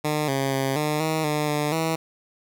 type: tone with pitch steps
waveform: 10% pulse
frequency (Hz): 151.2 / 136.1 / 135 / 151.1 / 158 / 150.3 / 148.7 / 161.7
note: D#3 / C#3 / C#3 / D3 / D#3 / D3 / D3 / E3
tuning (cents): -49 / -31 / -45 / +50 / +27 / +40 / +22 / -33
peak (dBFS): -14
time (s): 0.04-1.96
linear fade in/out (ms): 10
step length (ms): 240
effects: none